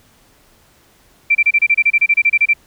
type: tone bursts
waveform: sine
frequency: 2349 Hz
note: D7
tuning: in tune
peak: -8 dBFS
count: 16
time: 1.3-2.536 s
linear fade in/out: 10 ms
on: 51 ms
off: 28 ms
effects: pink hiss -52 dBFS RMS until 2.66 s